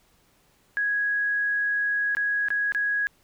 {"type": "tone with dropouts", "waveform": "sine", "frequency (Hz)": 1661.2, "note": "G#6", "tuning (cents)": 0, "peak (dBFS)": -22, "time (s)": [0.77, 3.07], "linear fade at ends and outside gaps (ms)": 0, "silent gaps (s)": [[2.15, 2.169], [2.485, 2.504], [2.721, 2.748]], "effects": ["pink hiss -63 dBFS RMS until 3.23 s"]}